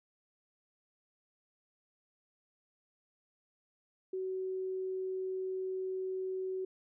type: tone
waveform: sine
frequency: 375.8 Hz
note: F#4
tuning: 27 cents sharp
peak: -34 dBFS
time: 4.13-6.65 s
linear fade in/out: 5 ms
effects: none